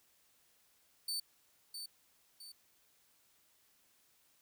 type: tone with echo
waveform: sawtooth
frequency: 4540 Hz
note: C#8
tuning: 41 cents sharp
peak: -33 dBFS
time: 1.08-1.2 s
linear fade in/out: 5 ms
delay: 660 ms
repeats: 2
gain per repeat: -7 dB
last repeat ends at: 2.52 s
effects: white hiss -71 dBFS RMS until 4.41 s